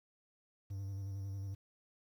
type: tone with vibrato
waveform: triangle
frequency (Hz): 98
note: G2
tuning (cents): 0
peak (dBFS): -37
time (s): 0.7-1.55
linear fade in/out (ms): 10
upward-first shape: square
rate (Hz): 11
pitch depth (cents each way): 28
effects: 11-bit